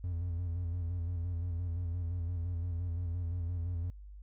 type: tone with vibrato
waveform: triangle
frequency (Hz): 86.7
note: F2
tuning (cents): -12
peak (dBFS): -30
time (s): 0.04-3.9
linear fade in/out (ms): 0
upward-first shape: square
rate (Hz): 5.8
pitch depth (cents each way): 49
effects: tanh soft clip ceiling -26 dBFS + added 50 Hz sine -46 dBFS peak until 4.22 s